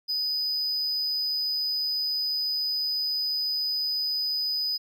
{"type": "tone", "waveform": "triangle", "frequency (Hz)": 4987, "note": "D#8", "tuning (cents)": 3, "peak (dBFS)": -24, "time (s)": [0.08, 4.78], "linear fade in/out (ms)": 20, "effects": []}